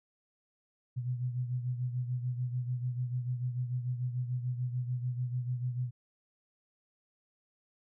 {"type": "beating tone pair", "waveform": "sine", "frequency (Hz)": [123.47, 130.27], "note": ["B2", "C3"], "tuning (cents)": [0, -7], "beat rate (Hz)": 6.8, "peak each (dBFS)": [-32, -39], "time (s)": [0.96, 5.91], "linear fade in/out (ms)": 20, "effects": []}